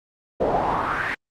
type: noise with band-pass filter sweep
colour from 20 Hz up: brown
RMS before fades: -23 dBFS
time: 0.4-1.15 s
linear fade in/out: 10 ms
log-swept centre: 530 to 2000 Hz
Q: 3.8
effects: Opus 48 kbps